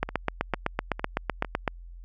two click trains, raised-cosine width 0.5 ms, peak -18 / -9 dBFS, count 4 / 14, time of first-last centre 0.09-1.447 / 0.03-1.678 s, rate 2.21 / 7.89 Hz, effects added 43 Hz sine -41 dBFS peak until 2.04 s

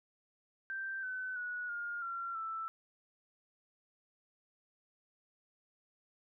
sine tone with pitch steps, 1566 / 1514.4 / 1464.5 / 1416.3 / 1369.6 / 1324.5 Hz, G6 / F#6 / F#6 / F6 / F6 / E6, -2 / +40 / -18 / +24 / -34 / +8 cents, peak -37 dBFS, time 0.7-2.68 s, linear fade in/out 0 ms, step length 330 ms, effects none

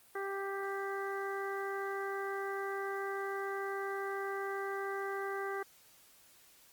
harmonic tone, 393.3 Hz, G4, 6 cents sharp, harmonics 1 / 2 / 3 / 4 / 5, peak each -38 / -43 / -43 / -43 / -47 dBFS, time 0.15-5.63 s, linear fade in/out 5 ms, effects white hiss -62 dBFS RMS until 6.72 s + Opus 32 kbps

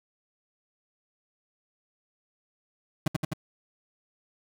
35% pulse tone with echo, 155.56 Hz, D#3, in tune, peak -20 dBFS, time 3.06-3.08 s, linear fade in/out 5 ms, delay 85 ms, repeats 3, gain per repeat -2 dB, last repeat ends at 3.335 s, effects none

